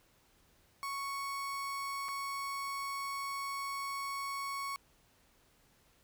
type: tone with dropouts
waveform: 35% pulse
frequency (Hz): 1108.7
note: C#6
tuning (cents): 0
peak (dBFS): -35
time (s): 0.83-4.76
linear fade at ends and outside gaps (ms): 0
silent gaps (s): 2.084-2.088
effects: pink hiss -68 dBFS RMS until 6.03 s